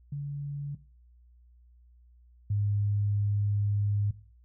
sine tone pair in turn, 143 / 102.47 Hz, D3 / G#2, -46 / -23 cents, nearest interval tritone, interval 577 cents, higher first, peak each -31 / -25 dBFS, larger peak second, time 0.12-0.75 / 2.5-4.11 s, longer second, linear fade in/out 5 ms, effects noise-tail reverb RT60 0.4 s tail -17 dB re dry + added 60 Hz sine -55 dBFS peak until 4.44 s

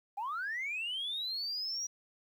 sine linear sweep, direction up, 770 to 5800 Hz, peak -33 dBFS, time 0.17-1.87 s, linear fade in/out 10 ms, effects tanh soft clip ceiling -31 dBFS + 11-bit

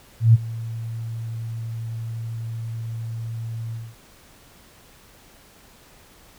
sine tone with ADSR envelope, 114 Hz, A#2, 38 cents flat, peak -7 dBFS, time 0.2-3.96 s, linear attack 140 ms, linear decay 27 ms, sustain -20 dB, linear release 230 ms, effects pink hiss -51 dBFS RMS until 6.38 s

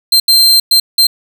40% pulse tone bursts at uneven times, 4146 Hz, C8, 17 cents flat, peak -4 dBFS, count 4, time 0.12-0.2 / 0.28-0.6 / 0.71-0.8 / 0.98-1.07 s, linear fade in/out 5 ms, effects none

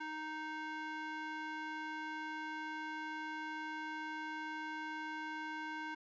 square tone with band-pass filter, 311.1 Hz, D#4, in tune, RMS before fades -43 dBFS, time 0-5.95 s, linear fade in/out 10 ms, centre 1400 Hz, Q 1.6, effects resampled to 16000 Hz

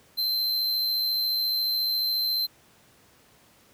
square tone with amplitude modulation, 4104 Hz, C8, 34 cents flat, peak -23 dBFS, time 0.17-2.47 s, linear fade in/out 20 ms, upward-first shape sine, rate 74.2 Hz, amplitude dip 25%, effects pink hiss -58 dBFS RMS until 3.73 s + high-pass 80 Hz 12 dB/octave

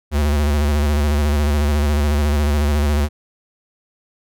square tone with vibrato, 73.42 Hz, D2, in tune, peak -15 dBFS, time 0.11-3.09 s, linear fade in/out 50 ms, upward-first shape square, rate 14 Hz, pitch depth 49 cents each way, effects none

